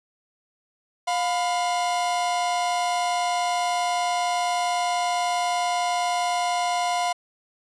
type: tone pair together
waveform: 45% pulse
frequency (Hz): 707.1 / 1000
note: F5 / B5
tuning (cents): +21 / +21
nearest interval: tritone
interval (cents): 600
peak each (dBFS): -23 / -28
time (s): 1.07-7.13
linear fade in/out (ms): 10
effects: resampled to 22050 Hz